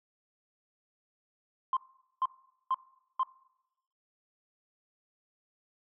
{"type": "tone bursts", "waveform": "sine", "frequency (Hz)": 1046.5, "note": "C6", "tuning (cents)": 0, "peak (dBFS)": -24, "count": 4, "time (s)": [1.73, 3.232], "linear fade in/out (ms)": 2, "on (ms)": 38, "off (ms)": 450, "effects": ["noise-tail reverb RT60 0.9 s tail -22 dB re dry", "tanh soft clip ceiling -21 dBFS"]}